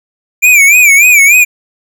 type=tone with vibrato; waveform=square; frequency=2349 Hz; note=D7; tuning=in tune; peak=-3 dBFS; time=0.42-1.45 s; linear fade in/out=20 ms; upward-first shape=sine; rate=3.4 Hz; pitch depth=120 cents each way; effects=none